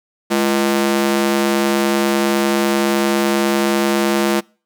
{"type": "ring-modulated tone", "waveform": "sawtooth", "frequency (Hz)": 277.2, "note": "C#4", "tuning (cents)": 0, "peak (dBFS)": -7, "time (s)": [0.3, 4.41], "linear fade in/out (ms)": 20, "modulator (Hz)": 66.8, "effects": ["noise-tail reverb RT60 0.4 s tail -26 dB re dry"]}